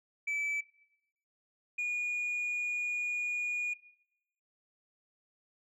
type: tone pair in turn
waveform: sine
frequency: 2308 / 2444 Hz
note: D7 / D#7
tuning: -31 / -32 cents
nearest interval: minor second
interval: 99 cents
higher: second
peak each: -28 dBFS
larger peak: neither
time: 0.27-0.61 / 1.78-3.74 s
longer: second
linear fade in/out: 10 ms
effects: noise-tail reverb RT60 0.8 s tail -19 dB re dry + tanh soft clip ceiling -30 dBFS